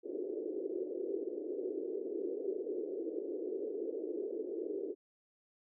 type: band-pass noise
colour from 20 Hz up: pink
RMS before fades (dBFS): -39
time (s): 0.03-4.95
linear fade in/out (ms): 50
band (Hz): 340 to 450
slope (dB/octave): 48
effects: none